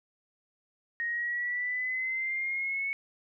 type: exponential sweep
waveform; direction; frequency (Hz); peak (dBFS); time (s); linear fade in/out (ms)
sine; up; 1864.7 to 2217; -29; 1-2.93; 0
effects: none